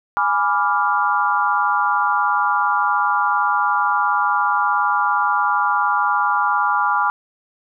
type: chord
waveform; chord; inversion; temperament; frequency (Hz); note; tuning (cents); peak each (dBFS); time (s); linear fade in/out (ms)
sine; G# diminished seventh; none; equal; 830.6 / 987.8 / 1174.7 / 1396.9; G#5 / B5 / D6 / F6; 0 / 0 / 0 / 0; -21 / -21 / -20 / -21; 0.17-7.1; 0
effects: none